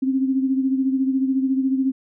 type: beating tone pair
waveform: sine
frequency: 263.9 / 277.9 Hz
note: C4 / C#4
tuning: +15 / +4 cents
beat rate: 14 Hz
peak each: -18 / -26 dBFS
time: 0.02-1.92 s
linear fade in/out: 10 ms
effects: none